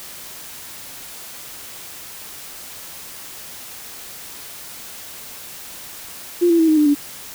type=tone with pitch steps; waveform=sine; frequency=349.2 / 336.1 / 323.6 / 311.5 / 299.8 / 288.6 Hz; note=F4 / E4 / E4 / D#4 / D4 / D4; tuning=0 / +34 / -32 / +2 / +36 / -30 cents; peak=-11 dBFS; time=6.41-6.95 s; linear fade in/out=20 ms; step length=90 ms; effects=white hiss -36 dBFS RMS until 7.34 s